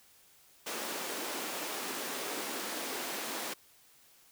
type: high-pass noise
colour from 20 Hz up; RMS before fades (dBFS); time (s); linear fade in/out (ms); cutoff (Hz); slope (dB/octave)
pink; -38; 0.66-3.54; 10; 260; 24
effects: white hiss -62 dBFS RMS until 4.31 s